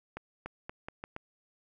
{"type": "accelerating click train", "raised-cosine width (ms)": 0.5, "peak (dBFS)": -24, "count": 6, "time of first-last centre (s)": [0.17, 1.164], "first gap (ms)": 290, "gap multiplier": 0.81, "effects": []}